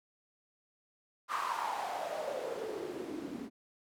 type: noise with band-pass filter sweep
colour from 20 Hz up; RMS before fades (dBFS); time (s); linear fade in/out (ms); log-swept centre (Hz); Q
white; -38; 1.28-3.5; 50; 1200 to 240; 6.4
effects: none